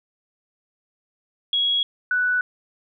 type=tone pair in turn; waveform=sine; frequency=3322 / 1484.1 Hz; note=G#7 / F#6; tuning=0 / +5 cents; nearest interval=octave + major second; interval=1395 cents; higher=first; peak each=-18 dBFS; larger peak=neither; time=1.53-1.83 / 2.11-2.41 s; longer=neither; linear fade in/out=2 ms; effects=none